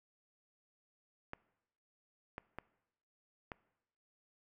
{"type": "clicks", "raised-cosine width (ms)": 0.5, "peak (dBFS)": -27, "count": 4, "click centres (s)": [1.334, 2.381, 2.586, 3.518], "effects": ["noise-tail reverb RT60 0.9 s tail -21 dB re dry"]}